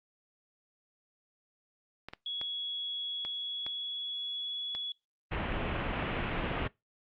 clicks, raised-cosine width 0.3 ms, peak -25 dBFS, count 6, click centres 2.086 / 2.135 / 2.414 / 3.25 / 3.665 / 4.75 s
sine tone with pitch glide, 3353 to 3382 Hz, G#7 to G#7, +16 to +31 cents, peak -34 dBFS, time 2.26-4.92 s, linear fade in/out 2 ms, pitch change +15 cents, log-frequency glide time 3.07-4.62 s
pink low-pass noise, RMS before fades -34 dBFS, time 5.31-6.68 s, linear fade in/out 10 ms, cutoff 3100 Hz, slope 48 dB/octave
effects noise-tail reverb RT60 0.2 s tail -22 dB re dry + Opus 48 kbps

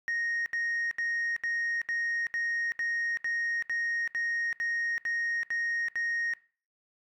sine tone bursts, 1864.7 Hz, A#6, in tune, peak -26 dBFS, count 14, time 0.08-6.336 s, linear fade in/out 0 ms, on 380 ms, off 72 ms, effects noise-tail reverb RT60 0.4 s tail -21 dB re dry + tanh soft clip ceiling -26 dBFS

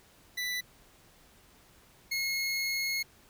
25% pulse tone pair in turn, 1982 / 2166 Hz, B6 / C#7, +6 / -41 cents, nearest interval major second, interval 153 cents, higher second, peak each -28 / -26 dBFS, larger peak second, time 0.37-0.61 / 2.11-3.03 s, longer second, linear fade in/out 10 ms, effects pink hiss -60 dBFS RMS until 3.29 s

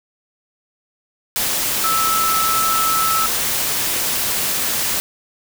sine tone in noise, 1311 Hz, E6, 10 cents flat, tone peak -17 dBFS, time 1.84-3.26 s, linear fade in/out 0 ms, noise white, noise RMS -20 dBFS, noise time 1.36-5 s, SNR 0 dB, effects none

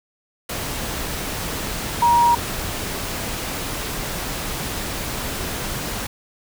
sine tone in noise, 948 Hz, A#5, 29 cents sharp, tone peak -12 dBFS, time 2.02-2.35 s, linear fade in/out 5 ms, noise pink, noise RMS -27 dBFS, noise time 0.49-6.07 s, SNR +12 dB, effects none

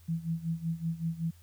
sine tone with tremolo, 164.81 Hz, E3, in tune, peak -27 dBFS, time 0.08-1.31 s, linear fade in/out 10 ms, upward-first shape sine, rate 5.3 Hz, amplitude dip 85%, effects added 85 Hz sine -54 dBFS peak until 1.42 s + white hiss -64 dBFS RMS until 1.42 s

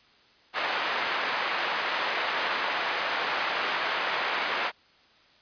pink band-pass noise, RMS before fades -29 dBFS, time 0.53-4.72 s, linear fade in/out 50 ms, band 810 to 2800 Hz, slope 12 dB/octave, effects white hiss -59 dBFS RMS until 5.41 s + resampled to 11025 Hz

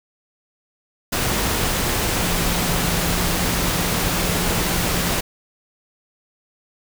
sine tone in noise, 174.61 Hz, F3, in tune, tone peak -27 dBFS, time 2.21-5.1 s, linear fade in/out 10 ms, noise pink, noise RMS -21 dBFS, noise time 1.12-5.21 s, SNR -9 dB, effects none

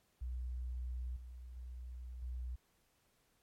sine tone with level steps, 61.74 Hz, B1, in tune, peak -38 / -47 / -44 / -39 dBFS, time 0.21-2.56 s, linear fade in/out 10 ms, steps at 1.16 / 1.56 / 2.22 s, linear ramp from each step 5 ms, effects pink hiss -75 dBFS RMS until 3.42 s + MP3 64 kbps

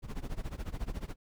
brown noise with tremolo, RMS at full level -34 dBFS, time 0.02-1.16 s, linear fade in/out 50 ms, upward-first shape sine, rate 14 Hz, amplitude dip 90%, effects none

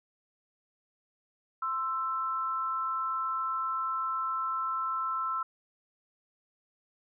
sine tone pair together, 1046.5 / 1326.1 Hz, C6 / E6, 0 / +10 cents, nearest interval major third, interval 410 cents, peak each -35 / -30 dBFS, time 1.62-5.43 s, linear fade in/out 5 ms, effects none

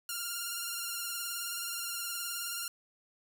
5% pulse tone with vibrato, 1396.9 Hz, F6, in tune, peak -24 dBFS, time 0.09-2.68 s, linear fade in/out 2 ms, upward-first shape sine, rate 19 Hz, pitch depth 35 cents each way, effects none

